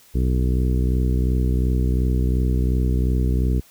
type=harmonic tone; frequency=62.8 Hz; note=B1; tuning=30 cents sharp; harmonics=1 / 2 / 3 / 4 / 5 / 6 / 7; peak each=-18 / -24 / -28 / -30 / -32 / -34 / -35 dBFS; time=0.14-3.61 s; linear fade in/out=20 ms; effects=white hiss -52 dBFS RMS until 3.7 s